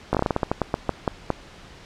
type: slowing click train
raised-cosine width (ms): 1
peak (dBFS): -6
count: 15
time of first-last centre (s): 0.13-1.303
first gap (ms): 17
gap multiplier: 1.22
effects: pink hiss -45 dBFS RMS until 1.85 s + low-pass 5000 Hz 12 dB/octave